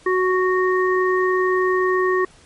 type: harmonic tone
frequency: 370 Hz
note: F#4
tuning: in tune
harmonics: 1 / 3 / 5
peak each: -17 / -22 / -24 dBFS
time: 0.06-2.25 s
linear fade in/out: 5 ms
effects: pink hiss -50 dBFS RMS until 2.45 s + MP3 48 kbps